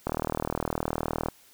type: click train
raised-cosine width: 1 ms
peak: -13 dBFS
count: 49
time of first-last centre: 0.07-1.285 s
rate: 39.5 Hz
effects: white hiss -57 dBFS RMS until 1.53 s